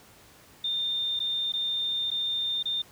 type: tone with dropouts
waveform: sine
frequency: 3617 Hz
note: A7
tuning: 47 cents sharp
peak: -26 dBFS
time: 0.64-2.82 s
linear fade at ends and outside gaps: 5 ms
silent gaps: 1.193-1.201 / 1.522-1.536 / 2.105-2.114 / 2.628-2.655 s
effects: pink hiss -54 dBFS RMS until 2.91 s + high-pass 60 Hz 12 dB/octave